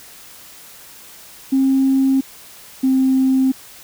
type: tone pair in turn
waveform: sine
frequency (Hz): 267.7 / 263.1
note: C4 / C4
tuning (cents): +40 / +10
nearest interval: unison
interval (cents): 30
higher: first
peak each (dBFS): -11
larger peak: neither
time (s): 1.52-2.21 / 2.83-3.52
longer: neither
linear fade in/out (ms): 10
effects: tanh soft clip ceiling -7 dBFS + white hiss -41 dBFS RMS until 3.83 s